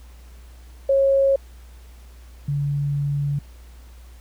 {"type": "tone pair in turn", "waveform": "sine", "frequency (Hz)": [546, 143], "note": ["C#5", "D3"], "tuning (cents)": [-26, -46], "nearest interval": "octave + major seventh", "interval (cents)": 2320, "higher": "first", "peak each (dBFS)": [-14, -20], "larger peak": "first", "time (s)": [[0.89, 1.36], [2.48, 3.39]], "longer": "second", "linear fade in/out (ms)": 5, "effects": ["added 60 Hz sine -41 dBFS peak until 4.2 s", "pink hiss -54 dBFS RMS until 4.2 s"]}